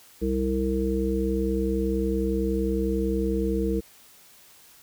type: harmonic tone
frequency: 65.4 Hz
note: C2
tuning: in tune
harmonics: 1 / 3 / 5 / 7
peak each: -28 / -28 / -28 / -28 dBFS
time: 0.21-3.81 s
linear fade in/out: 20 ms
effects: white hiss -53 dBFS RMS until 4.82 s